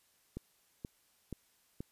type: click train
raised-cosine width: 3 ms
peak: -27 dBFS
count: 4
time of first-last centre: 0.37-1.805 s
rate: 2.09 Hz
effects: white hiss -71 dBFS RMS until 1.91 s + resampled to 32000 Hz